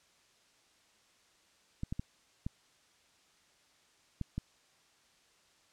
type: clicks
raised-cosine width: 5 ms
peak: -23 dBFS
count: 6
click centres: 1.834 / 1.925 / 1.995 / 2.465 / 4.213 / 4.38 s
effects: white hiss -67 dBFS RMS until 5.72 s + low-pass 7000 Hz 12 dB/octave